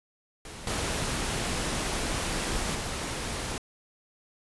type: noise with level steps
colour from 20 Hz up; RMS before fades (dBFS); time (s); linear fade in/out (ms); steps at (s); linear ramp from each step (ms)
pink; -42 / -30 / -33; 0.45-3.58; 2; 0.67 / 2.75; 2
effects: resampled to 24000 Hz